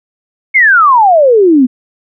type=exponential sweep; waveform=sine; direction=down; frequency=2217 to 241.3 Hz; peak=-3 dBFS; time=0.54-1.67 s; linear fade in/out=20 ms; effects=none